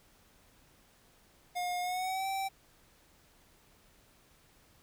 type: tone with pitch glide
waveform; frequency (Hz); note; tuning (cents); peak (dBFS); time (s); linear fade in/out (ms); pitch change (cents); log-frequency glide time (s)
square; 715 to 775.2; F5 to G5; +41 to -20; -33; 1.55-2.49; 20; +139; 1.81-2.27
effects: pink hiss -64 dBFS RMS until 4.82 s